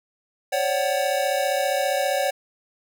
square tone cluster, 542 / 577 / 750 Hz, C#5 / D5 / F#5, -39 / -31 / +23 cents, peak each -26 dBFS, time 0.52-2.31 s, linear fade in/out 10 ms, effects none

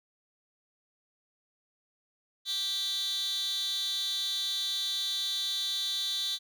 15% pulse tone with high-pass filter, 392 Hz, G4, in tune, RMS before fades -32 dBFS, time 2.45-6.39 s, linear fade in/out 50 ms, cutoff 3700 Hz, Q 7.3, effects none

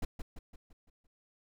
brown noise with echo, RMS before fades -32 dBFS, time 0.02-0.05 s, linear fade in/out 5 ms, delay 170 ms, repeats 6, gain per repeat -6 dB, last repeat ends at 1.07 s, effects none

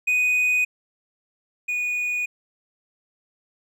triangle tone pair in turn, 2489 / 2463 Hz, D#7 / D#7, 0 / -18 cents, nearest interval unison, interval 18 cents, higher first, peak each -16 / -21 dBFS, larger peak first, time 0.07-0.65 / 1.68-2.26 s, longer neither, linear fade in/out 10 ms, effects none

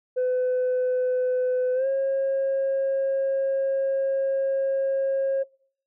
sine tone with pitch glide, 505 to 541.2 Hz, B4 to C#5, +39 to -42 cents, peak -19 dBFS, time 0.16-5.44 s, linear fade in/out 20 ms, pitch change +119 cents, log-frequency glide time 1.74-1.87 s, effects noise-tail reverb RT60 0.6 s tail -26 dB re dry + tanh soft clip ceiling -19 dBFS

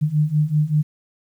sine beating tone pair, 148.5 / 153.7 Hz, D3 / D#3, +20 / -21 cents, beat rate 5.2 Hz, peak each -20 / -18 dBFS, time 0.01-0.83 s, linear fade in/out 20 ms, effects 9-bit

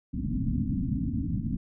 white low-pass noise, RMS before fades -29 dBFS, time 0.13-1.57 s, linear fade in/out 10 ms, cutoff 280 Hz, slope 96 dB/octave, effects none

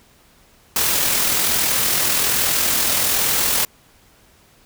white noise with amplitude modulation, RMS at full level -17 dBFS, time 0.76-3.65 s, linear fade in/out 2 ms, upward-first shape sine, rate 41.2 Hz, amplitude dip 30%, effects pink hiss -53 dBFS RMS until 4.65 s

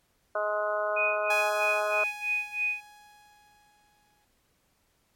harmonic tone, 210 Hz, G#3, 19 cents sharp, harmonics 2 / 3 / 4 / 5 / 6 / 7, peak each -39 / -28 / -40 / -35 / -34 / -35 dBFS, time 0.35-2.04 s, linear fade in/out 5 ms
sine tone with tremolo, 2489 Hz, D#7, in tune, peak -24 dBFS, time 0.96-2.81 s, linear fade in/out 10 ms, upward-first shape sine, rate 3.1 Hz, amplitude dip 90%
sawtooth tone with exponential decay, 834 Hz, G#5, 7 cents sharp, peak -25 dBFS, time 1.3-4.25 s, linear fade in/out 5 ms, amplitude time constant 640 ms
effects pink hiss -70 dBFS RMS until 5.15 s + MP3 64 kbps

